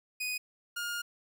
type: tone pair in turn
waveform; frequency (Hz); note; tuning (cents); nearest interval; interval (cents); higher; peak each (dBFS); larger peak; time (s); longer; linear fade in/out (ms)
sawtooth; 2489 / 1418.7; D#7 / F6; 0 / +27; minor seventh; 973; first; -29 / -30; first; 0.2-0.38 / 0.76-1.02; second; 10
effects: none